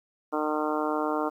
harmonic tone, 152.4 Hz, D#3, 36 cents flat, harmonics 2 / 3 / 4 / 5 / 6 / 7 / 8 / 9, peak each -30 / -32 / -33 / -34 / -35 / -35 / -36 / -37 dBFS, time 0.32-1.3 s, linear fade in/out 20 ms, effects 10-bit

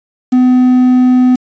triangle tone with quantisation, 252.2 Hz, B3, 36 cents sharp, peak -3 dBFS, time 0.32-1.36 s, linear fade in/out 10 ms, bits 5, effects resampled to 16000 Hz

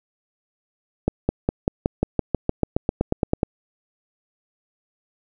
accelerating click train, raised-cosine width 2 ms, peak -5 dBFS, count 17, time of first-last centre 1.08-3.431 s, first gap 210 ms, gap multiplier 0.95, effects none

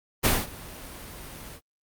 pink noise with ADSR envelope, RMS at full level -19 dBFS, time 0.23-1.61 s, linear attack 22 ms, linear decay 210 ms, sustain -22 dB, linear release 76 ms, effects Opus 32 kbps

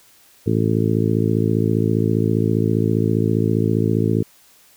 harmonic tone, 55 Hz, A1, in tune, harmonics 2 / 3 / 4 / 5 / 6 / 7 / 8, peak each -20 / -22 / -23 / -24 / -25 / -25 / -26 dBFS, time 0.46-4.23 s, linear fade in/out 10 ms, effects white hiss -52 dBFS RMS until 4.76 s

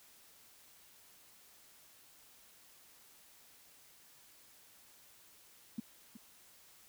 sine tone with echo, 226 Hz, A3, 47 cents sharp, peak -34 dBFS, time 5.78-5.8 s, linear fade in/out 5 ms, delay 370 ms, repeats 1, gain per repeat -13 dB, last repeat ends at 6.17 s, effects white hiss -62 dBFS RMS until 6.88 s

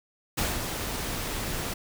pink noise with ADSR envelope, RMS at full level -26 dBFS, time 0.37-1.74 s, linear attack 13 ms, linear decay 190 ms, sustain -6 dB, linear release 9 ms, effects none

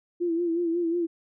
sine tone with vibrato, 339.6 Hz, F4, 48 cents flat, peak -23 dBFS, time 0.2-1.07 s, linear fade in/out 20 ms, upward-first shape sine, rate 5.5 Hz, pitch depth 61 cents each way, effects none

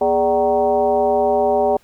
sine tone with frequency modulation, 587.3 Hz, D5, in tune, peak -13 dBFS, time 0.01-1.77 s, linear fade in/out 5 ms, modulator 173 Hz, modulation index 1.4, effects pink hiss -55 dBFS RMS until 1.83 s

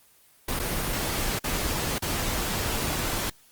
pink noise with dropouts, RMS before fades -28 dBFS, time 0.48-3.3 s, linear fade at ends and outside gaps 5 ms, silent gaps 0.593-0.596 / 1.39-1.44 / 1.984-2.021 s, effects white hiss -58 dBFS RMS until 3.51 s + Opus 24 kbps

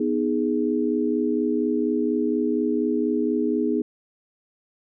sine chord, G# minor, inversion first, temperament equal, 246.9 / 311.1 / 415.3 Hz, B3 / D#4 / G#4, 0 / 0 / 0 cents, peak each -24 / -24 / -25 dBFS, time 0-3.82 s, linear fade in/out 5 ms, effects none

